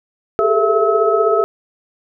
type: tone cluster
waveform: sine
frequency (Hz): 399.3 / 431 / 446.9 / 668 / 1291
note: G4 / A4 / A4 / E5 / E6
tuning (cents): +32 / -36 / +27 / +23 / -37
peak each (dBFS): -18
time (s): 0.39-1.44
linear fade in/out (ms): 0
effects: none